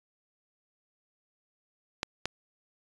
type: clicks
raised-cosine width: 0.2 ms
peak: -12 dBFS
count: 2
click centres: 2.031 / 2.256 s
effects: resampled to 22050 Hz